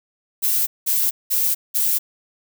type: noise bursts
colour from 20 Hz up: violet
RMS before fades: -19 dBFS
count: 4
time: 0.42-1.99 s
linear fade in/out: 20 ms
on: 250 ms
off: 190 ms
effects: none